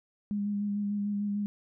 sine tone with vibrato, 204.4 Hz, G#3, 27 cents flat, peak -28 dBFS, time 0.31-1.46 s, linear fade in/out 0 ms, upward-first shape square, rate 6.7 Hz, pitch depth 16 cents each way, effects none

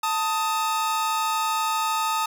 45% pulse tone pair together, 887 / 1254.4 Hz, A5 / D#6, +14 / +14 cents, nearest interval tritone, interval 600 cents, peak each -25 dBFS, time 0.03-2.26 s, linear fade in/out 5 ms, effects none

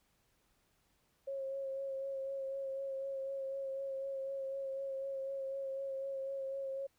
sine tone with vibrato, 542 Hz, C#5, 39 cents flat, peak -37 dBFS, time 1.27-6.87 s, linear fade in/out 10 ms, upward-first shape sine, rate 4 Hz, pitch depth 21 cents each way, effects pink hiss -75 dBFS RMS until 6.98 s

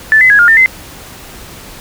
sine tone with pitch steps, 1754 / 2025 / 1663 / 1416 / 1800 / 2059 Hz, A6 / B6 / G#6 / F6 / A6 / C7, -6 / +43 / +2 / +23 / +39 / -28 cents, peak -3 dBFS, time 0.12-0.66 s, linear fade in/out 0 ms, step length 90 ms, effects pink hiss -32 dBFS RMS until 1.8 s

